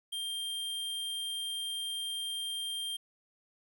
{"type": "tone", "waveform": "square", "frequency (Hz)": 3185, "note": "G7", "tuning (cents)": 27, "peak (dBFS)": -35, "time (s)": [0.12, 2.97], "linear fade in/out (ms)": 10, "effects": ["11-bit"]}